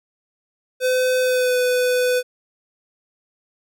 square tone with pitch glide, 509 to 499.1 Hz, C5 to B4, -48 to +18 cents, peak -17 dBFS, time 0.8-2.23 s, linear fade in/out 50 ms, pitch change -34 cents, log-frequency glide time 1.21-1.57 s, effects none

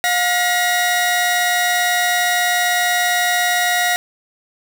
sawtooth tone pair together, 714 / 1909.9 Hz, F5 / A#6, +38 / +42 cents, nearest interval octave + perfect fourth, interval 1704 cents, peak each -14 dBFS, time 0.04-3.96 s, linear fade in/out 0 ms, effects none

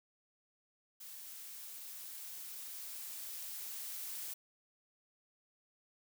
blue noise with level ramp, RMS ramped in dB -50 to -43 dBFS, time 1-4.34 s, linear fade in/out 10 ms, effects none

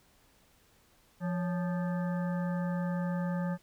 harmonic tone with a mistuned harmonic, 174.61 Hz, F3, in tune, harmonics 1 / 3 / 5 / 7 / 9 / 10, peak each -30 / -40 / -44 / -47 / -49 / -50 dBFS, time 1.2-3.58 s, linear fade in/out 50 ms, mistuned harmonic 3, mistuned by +98 cents, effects pink hiss -65 dBFS RMS until 3.62 s

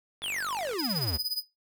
click train, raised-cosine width 0.3 ms, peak -25 dBFS, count 26, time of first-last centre 0.22-0.733 s, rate 48.7 Hz
square exponential sweep, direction down, 3625 to 68.4 Hz, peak -31 dBFS, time 0.22-1.18 s, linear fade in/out 20 ms
45% pulse tone with tremolo, 4981 Hz, D#8, 1 cent sharp, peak -25 dBFS, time 0.78-1.43 s, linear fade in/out 20 ms, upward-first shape sine, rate 17 Hz, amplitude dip 75%
effects noise-tail reverb RT60 0.2 s tail -18 dB re dry

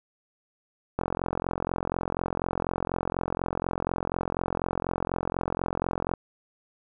click train, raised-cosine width 1 ms, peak -13 dBFS, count 228, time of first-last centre 0.99-6.137 s, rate 44.1 Hz, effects none

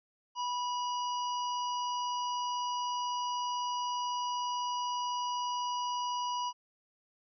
harmonic tone with a mistuned harmonic, 969 Hz, B5, 33 cents flat, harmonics 1 / 3 / 5 / 6, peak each -32 / -42 / -46 / -48 dBFS, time 0.35-6.53 s, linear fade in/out 50 ms, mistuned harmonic 1, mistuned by +23 cents, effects none

